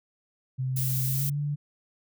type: tone with pitch glide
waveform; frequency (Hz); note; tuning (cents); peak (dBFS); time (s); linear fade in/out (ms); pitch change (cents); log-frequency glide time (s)
sine; 130 to 145.92; C3 to D3; -11 to -11; -26; 0.58-1.56; 20; +200; 1.05-1.38
type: noise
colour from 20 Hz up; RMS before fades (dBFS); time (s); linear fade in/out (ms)
violet; -31; 0.76-1.3; 10
effects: none